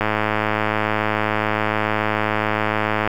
click train, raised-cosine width 0.5 ms, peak -4 dBFS, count 329, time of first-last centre 0.01-3.075 s, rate 107 Hz, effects 7-bit

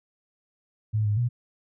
sine tone with pitch steps, 107.8 / 104.2 / 120.7 Hz, A2 / G#2 / B2, -35 / +6 / -39 cents, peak -21 dBFS, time 0.93-1.29 s, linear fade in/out 20 ms, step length 120 ms, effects none

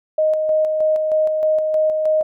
sine tone with tremolo, 622.3 Hz, D#5, in tune, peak -13 dBFS, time 0.18-2.23 s, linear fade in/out 5 ms, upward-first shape square, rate 3.2 Hz, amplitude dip 35%, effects none

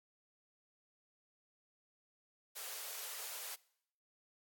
white high-pass noise, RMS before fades -45 dBFS, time 2.55-3.56 s, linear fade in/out 20 ms, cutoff 410 Hz, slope 96 dB/octave, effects noise-tail reverb RT60 0.7 s tail -22 dB re dry + AAC 64 kbps

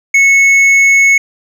sine tone with hard clipping, 2200 Hz, C#7, 14 cents flat, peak -6 dBFS, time 0.14-1.18 s, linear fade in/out 5 ms, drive 5 dB, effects none

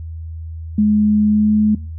sine tone with pitch glide, 210.7 to 212.7 Hz, G#3 to G#3, +25 to +42 cents, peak -10 dBFS, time 0.78-1.75 s, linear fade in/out 5 ms, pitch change +17 cents, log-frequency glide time 1.28-1.52 s, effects noise-tail reverb RT60 0.3 s tail -19 dB re dry + added 81 Hz sine -26 dBFS peak until 1.98 s

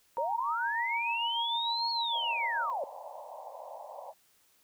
sine tone with tremolo, 932.3 Hz, A#5, in tune, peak -30 dBFS, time 0.17-2.7 s, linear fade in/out 0 ms, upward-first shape sine, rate 6.7 Hz, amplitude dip 40%
sine linear two-way sweep, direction up then down, 502 to 4373 to 502 Hz, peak -31 dBFS, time 0.18-2.84 s, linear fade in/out 2 ms, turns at 1.9 s
pink band-pass noise, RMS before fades -45 dBFS, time 2.11-4.14 s, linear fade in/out 50 ms, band 530 to 1000 Hz, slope 96 dB/octave
effects white hiss -67 dBFS RMS until 4.63 s

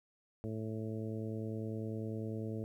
harmonic tone, 110 Hz, A2, in tune, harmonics 1 / 2 / 3 / 4 / 5 / 6, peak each -40 / -42 / -45 / -45 / -50 / -55 dBFS, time 0.44-2.64 s, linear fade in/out 0 ms, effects 12-bit

